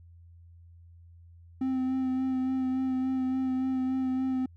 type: tone with vibrato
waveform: triangle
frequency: 260 Hz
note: C4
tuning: 11 cents flat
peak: -24 dBFS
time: 1.61-4.46 s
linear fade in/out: 5 ms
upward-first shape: sine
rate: 3.5 Hz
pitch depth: 17 cents each way
effects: added 85 Hz sine -50 dBFS peak until 4.56 s